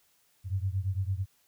sine beating tone pair, 92.5 / 101.4 Hz, F#2 / G#2, 0 / -41 cents, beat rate 8.9 Hz, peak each -30 / -32 dBFS, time 0.44-1.26 s, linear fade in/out 50 ms, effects white hiss -68 dBFS RMS until 1.47 s

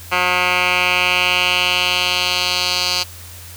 10% pulse tone with band-pass filter sweep, 180 Hz, F#3, 47 cents flat, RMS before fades -17 dBFS, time 0.11-3.04 s, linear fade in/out 20 ms, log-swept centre 1900 to 4400 Hz, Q 2.5, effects added 87 Hz sine -37 dBFS peak until 3.56 s + white hiss -38 dBFS RMS until 3.56 s

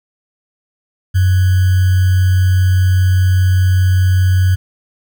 sine tone with sample-and-hold, 92.5 Hz, F#2, in tune, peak -8 dBFS, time 1.14-4.56 s, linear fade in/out 20 ms, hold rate 1575 Hz, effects none

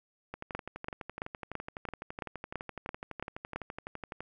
two click trains, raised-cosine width 0.5 ms, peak -19 / -24 dBFS, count 10 / 47, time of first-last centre 0.55-3.56 / 0.34-4.206 s, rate 2.99 / 11.9 Hz, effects none

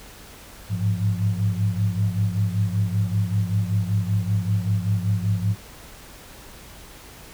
sine tone cluster, 102.5 / 107.7 / 175.2 Hz, G#2 / A2 / F3, -22 / -37 / +6 cents, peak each -22 / -24 / -28 dBFS, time 0.69-5.56 s, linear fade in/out 50 ms, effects added 50 Hz sine -49 dBFS peak until 7.33 s + pink hiss -44 dBFS RMS until 7.33 s

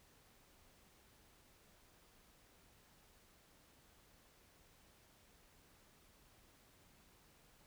silence, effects pink hiss -68 dBFS RMS until 7.66 s

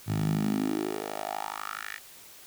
10% pulse tone with high-pass filter sweep, 52.1 Hz, G#1, 6 cents sharp, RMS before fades -31 dBFS, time 0.06-2 s, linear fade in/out 50 ms, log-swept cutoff 110 to 2000 Hz, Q 4.2, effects white hiss -50 dBFS RMS until 2.46 s

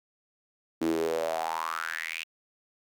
sawtooth tone with high-pass filter sweep, 81.3 Hz, E2, 23 cents flat, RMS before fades -31 dBFS, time 0.81-2.24 s, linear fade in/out 10 ms, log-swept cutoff 290 to 2700 Hz, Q 6.8, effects none

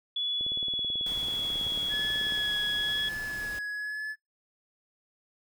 sine tone with pitch glide, 3412 to 3344 Hz, G#7 to G#7, +46 to +11 cents, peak -28 dBFS, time 0.16-3.09 s, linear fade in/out 5 ms, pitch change -35 cents, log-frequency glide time 0.28-1.79 s
click train, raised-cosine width 2 ms, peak -31 dBFS, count 37, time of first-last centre 0.41-2.377 s, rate 18.3 Hz
pink noise, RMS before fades -44 dBFS, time 1.06-3.59 s, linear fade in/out 2 ms
triangle tone with vibrato, 1700 Hz, G#6, 40 cents sharp, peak -30 dBFS, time 1.89-4.16 s, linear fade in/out 50 ms, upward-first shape sine, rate 1 Hz, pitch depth 24 cents each way
effects noise-tail reverb RT60 0.2 s tail -25 dB re dry

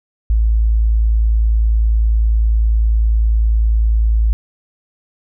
sine tone, 55 Hz, A1, in tune, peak -10 dBFS, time 0.3-4.33 s, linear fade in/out 0 ms, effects none

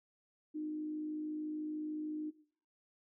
sine tone with frequency modulation, 306 Hz, D#4, 29 cents flat, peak -37 dBFS, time 0.54-2.31 s, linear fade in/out 20 ms, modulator 53.7 Hz, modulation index 0.24, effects noise-tail reverb RT60 0.5 s tail -17 dB re dry

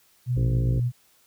sine tone with vibrato, 123 Hz, B2, 7 cents flat, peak -21 dBFS, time 0.26-0.92 s, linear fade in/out 50 ms, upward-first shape square, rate 4.8 Hz, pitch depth 16 cents each way
harmonic tone, 57.5 Hz, A#1, 23 cents flat, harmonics 1 / 2 / 3 / 4 / 5 / 6 / 7 / 8 / 9, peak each -26 / -35 / -34 / -40 / -37 / -42 / -41 / -46 / -42 dBFS, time 0.36-0.8 s, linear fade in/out 10 ms
effects white hiss -61 dBFS RMS until 1.26 s

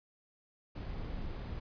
brown noise, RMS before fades -40 dBFS, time 0.75-1.6 s, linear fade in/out 10 ms, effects resampled to 11025 Hz

